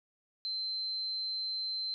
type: tone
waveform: sine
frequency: 4100 Hz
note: C8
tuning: 36 cents flat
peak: -33 dBFS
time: 0.45-1.94 s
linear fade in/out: 0 ms
effects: none